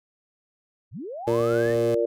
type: linear sweep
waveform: sine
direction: up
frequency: 67.5 to 1875 Hz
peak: -32 dBFS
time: 0.91-1.75 s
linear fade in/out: 50 ms
type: chord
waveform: sine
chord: Bb major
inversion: second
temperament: just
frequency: 349.6 / 466.2 / 582.7 Hz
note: F4 / Bb4 / D5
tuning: +2 / 0 / -14 cents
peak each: -26 / -23 / -25 dBFS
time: 1.27-2.06 s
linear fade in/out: 10 ms
type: tone with vibrato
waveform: 25% pulse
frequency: 117.7 Hz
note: A#2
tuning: 17 cents sharp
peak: -25 dBFS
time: 1.27-1.95 s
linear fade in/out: 5 ms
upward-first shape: sine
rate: 18 Hz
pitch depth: 18 cents each way
type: clicks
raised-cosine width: 3 ms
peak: -31 dBFS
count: 6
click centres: 1.323 / 1.407 / 1.536 / 1.659 / 1.7 / 1.757 s
effects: none